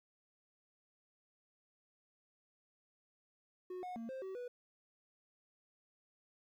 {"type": "tone with pitch steps", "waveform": "triangle", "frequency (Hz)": [365.5, 727, 229.1, 526, 380.6, 490.8], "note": ["F#4", "F#5", "A#3", "C5", "F#4", "B4"], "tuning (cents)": [-21, -31, -30, 9, 49, -11], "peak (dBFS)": -40, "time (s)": [3.7, 4.48], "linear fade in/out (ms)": 5, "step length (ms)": 130, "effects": ["13-bit"]}